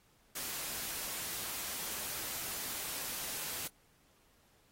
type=noise; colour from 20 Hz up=white; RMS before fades=-40 dBFS; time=0.35-3.68 s; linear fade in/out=10 ms; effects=pink hiss -69 dBFS RMS until 4.71 s + AAC 48 kbps